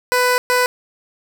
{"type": "tone bursts at uneven times", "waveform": "15% pulse", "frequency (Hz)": 497.8, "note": "B4", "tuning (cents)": 14, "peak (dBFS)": -7, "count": 2, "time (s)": [[0.12, 0.38], [0.5, 0.66]], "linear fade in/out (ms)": 0, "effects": []}